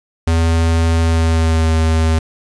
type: tone with pitch glide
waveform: square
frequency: 82.41 to 80.43 Hz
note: E2 to E2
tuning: 0 to -42 cents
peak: -12 dBFS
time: 0.27-2.19 s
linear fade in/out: 5 ms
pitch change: -42 cents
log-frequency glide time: 1-1.73 s
effects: resampled to 22050 Hz + 7-bit